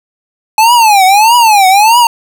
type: tone with vibrato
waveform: square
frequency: 851 Hz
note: G#5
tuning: 42 cents sharp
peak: -4 dBFS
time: 0.58-2.07 s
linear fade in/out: 2 ms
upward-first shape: triangle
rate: 1.6 Hz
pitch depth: 250 cents each way
effects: none